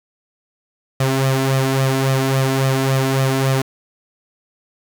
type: tone with flanger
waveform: sawtooth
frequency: 133.7 Hz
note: C3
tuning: 38 cents sharp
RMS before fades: -17 dBFS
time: 1-3.62 s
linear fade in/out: 5 ms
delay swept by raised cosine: 1.6 to 3 ms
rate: 3.6 Hz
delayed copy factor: +0.65
effects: 7-bit